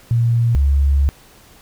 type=tone pair in turn; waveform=sine; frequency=117.3 / 69.75 Hz; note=A#2 / C#2; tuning=+11 / +11 cents; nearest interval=major sixth; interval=900 cents; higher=first; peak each=-12 / -11 dBFS; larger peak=second; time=0.11-0.55 / 0.55-1.09 s; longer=second; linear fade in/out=0 ms; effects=pink hiss -47 dBFS RMS until 1.61 s